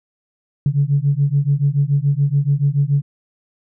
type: beating tone pair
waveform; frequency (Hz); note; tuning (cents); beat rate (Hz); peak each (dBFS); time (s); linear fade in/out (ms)
sine; 138.59 / 145.59; C#3 / D3; 0 / -15; 7; -16; 0.66-3.02; 2
effects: tanh soft clip ceiling -6 dBFS